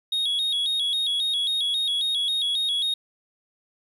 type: tone with vibrato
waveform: sine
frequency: 3535 Hz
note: A7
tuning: 7 cents sharp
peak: -19 dBFS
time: 0.12-2.94 s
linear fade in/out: 5 ms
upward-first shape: square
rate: 3.7 Hz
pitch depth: 92 cents each way
effects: tanh soft clip ceiling -21 dBFS + 9-bit